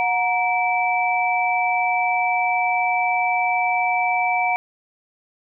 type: tone cluster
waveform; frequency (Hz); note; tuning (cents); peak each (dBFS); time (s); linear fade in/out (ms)
sine; 729 / 938 / 2316; F#5 / A#5 / D7; -26 / +11 / -25; -20 / -25 / -22; 0-4.56; 0
effects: none